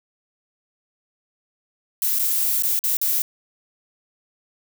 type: noise with dropouts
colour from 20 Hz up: violet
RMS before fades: -21 dBFS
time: 2.02-3.22 s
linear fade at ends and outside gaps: 1 ms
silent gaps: 2.188-2.194 / 2.623-2.634 / 2.791-2.839 / 2.97-3.014 s
effects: none